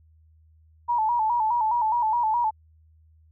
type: tone with vibrato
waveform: sine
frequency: 913 Hz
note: A#5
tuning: 36 cents flat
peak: -20 dBFS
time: 0.88-2.51 s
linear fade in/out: 20 ms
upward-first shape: square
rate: 4.8 Hz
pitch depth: 82 cents each way
effects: added 79 Hz sine -54 dBFS peak until 3.31 s